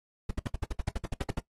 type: noise bursts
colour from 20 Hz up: brown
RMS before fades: -29 dBFS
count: 14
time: 0.29-1.39 s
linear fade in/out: 5 ms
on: 21 ms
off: 62 ms
effects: noise-tail reverb RT60 0.1 s tail -17 dB re dry + AAC 32 kbps